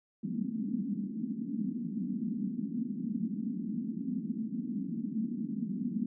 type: band-pass noise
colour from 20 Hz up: white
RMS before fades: -35 dBFS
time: 0.23-6.06 s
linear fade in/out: 5 ms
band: 190 to 250 Hz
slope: 48 dB/octave
effects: none